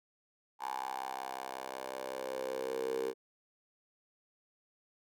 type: tone with high-pass filter sweep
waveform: 10% pulse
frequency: 65.41 Hz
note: C2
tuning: in tune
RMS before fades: -39 dBFS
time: 0.59-3.14 s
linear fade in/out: 50 ms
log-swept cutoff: 870 to 430 Hz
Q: 8
effects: none